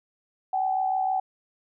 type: tone pair together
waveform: sine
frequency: 759 / 825.4 Hz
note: F#5 / G#5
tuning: +44 / -11 cents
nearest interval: minor second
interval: 145 cents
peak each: -23 / -31 dBFS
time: 0.53-1.2 s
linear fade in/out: 5 ms
effects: none